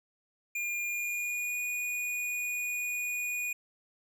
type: tone with pitch glide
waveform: square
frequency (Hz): 2413 to 2458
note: D7 to D#7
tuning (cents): +46 to -22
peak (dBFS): -32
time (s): 0.55-3.53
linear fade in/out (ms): 5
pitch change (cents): +32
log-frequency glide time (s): 0.85-1.59
effects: none